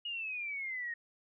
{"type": "exponential sweep", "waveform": "sine", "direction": "down", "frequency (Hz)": [2889, 1848], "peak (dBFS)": -36, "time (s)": [0.05, 0.94], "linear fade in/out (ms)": 5, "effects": []}